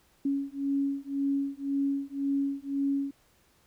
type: beating tone pair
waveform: sine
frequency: 277 / 278.9 Hz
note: C#4 / C#4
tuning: -1 / +11 cents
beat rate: 1.9 Hz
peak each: -30 dBFS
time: 0.25-3.11 s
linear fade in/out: 5 ms
effects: pink hiss -65 dBFS RMS until 3.66 s